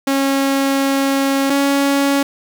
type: tone pair in turn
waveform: sawtooth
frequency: 273.6 / 279 Hz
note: C#4 / C#4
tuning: -23 / +11 cents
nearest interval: unison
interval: 34 cents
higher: second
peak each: -10 / -9 dBFS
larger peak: second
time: 0.07-1.5 / 1.5-2.23 s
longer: first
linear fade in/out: 5 ms
effects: 7-bit